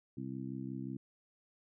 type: harmonic tone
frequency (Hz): 65.6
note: C2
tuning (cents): +5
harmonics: 2 / 3 / 4 / 5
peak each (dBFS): -44 / -44 / -43 / -47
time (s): 0.17-0.97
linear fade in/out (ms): 5
effects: none